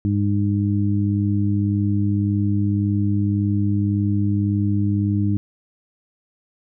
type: harmonic tone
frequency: 101.8 Hz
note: G#2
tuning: 34 cents flat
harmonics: 1 / 2 / 3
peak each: -19 / -22 / -24 dBFS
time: 0.05-5.37 s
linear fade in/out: 0 ms
effects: none

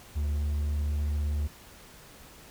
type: tone with pitch glide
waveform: triangle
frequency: 73.5 to 73.93 Hz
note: D2 to D2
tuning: +2 to +12 cents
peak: -24 dBFS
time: 0.15-1.48 s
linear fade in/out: 20 ms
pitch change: +10 cents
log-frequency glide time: 0.35-1 s
effects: pink hiss -51 dBFS RMS until 2.5 s

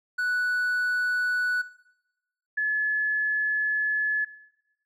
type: tone pair in turn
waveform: triangle / sine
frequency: 1480 / 1714 Hz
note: F#6 / A6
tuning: 0 / -46 cents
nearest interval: minor third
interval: 254 cents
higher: second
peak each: -22 dBFS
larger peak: neither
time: 0.18-1.62 / 2.57-4.25 s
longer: second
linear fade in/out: 10 ms
effects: noise-tail reverb RT60 0.9 s tail -17 dB re dry

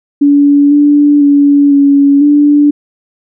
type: tone with pitch steps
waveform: sine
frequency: 286 / 291.2 / 285.3 / 281.3 / 291.8 Hz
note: D4 / D4 / C#4 / C#4 / D4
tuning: -46 / -15 / +50 / +26 / -11 cents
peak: -3 dBFS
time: 0.21-2.71 s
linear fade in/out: 10 ms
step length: 500 ms
effects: none

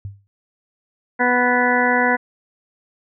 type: tone with exponential decay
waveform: sine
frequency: 99.6 Hz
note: G2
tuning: 28 cents sharp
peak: -24 dBFS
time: 0.05-0.27 s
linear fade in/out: 0 ms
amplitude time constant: 47 ms
type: harmonic tone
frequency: 246.9 Hz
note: B3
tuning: in tune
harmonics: 1 / 2 / 3 / 4 / 6 / 7 / 8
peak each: -22 / -22 / -22 / -22 / -22 / -22 / -22 dBFS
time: 1.19-2.17 s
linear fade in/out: 20 ms
effects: none

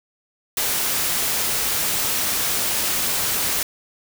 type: noise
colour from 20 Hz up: white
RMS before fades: -22 dBFS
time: 0.57-3.63 s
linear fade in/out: 2 ms
effects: none

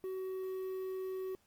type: tone with quantisation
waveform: triangle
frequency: 376.3 Hz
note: F#4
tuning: 29 cents sharp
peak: -35 dBFS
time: 0.04-1.35 s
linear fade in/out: 0 ms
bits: 10
effects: pink hiss -72 dBFS RMS until 1.46 s + Opus 24 kbps

